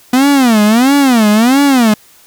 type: tone with vibrato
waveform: 45% pulse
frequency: 243.7 Hz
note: B3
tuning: 23 cents flat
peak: -6 dBFS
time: 0.13-1.94 s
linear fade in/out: 5 ms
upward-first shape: sine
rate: 1.5 Hz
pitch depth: 270 cents each way
effects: white hiss -44 dBFS RMS until 2.26 s